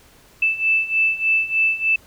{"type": "beating tone pair", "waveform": "sine", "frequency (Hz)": [2637, 2640.3], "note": ["E7", "E7"], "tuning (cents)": [0, 2], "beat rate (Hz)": 3.3, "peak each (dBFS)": [-21, -18], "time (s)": [0.42, 1.96], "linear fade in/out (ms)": 5, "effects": ["pink hiss -51 dBFS RMS until 2.06 s"]}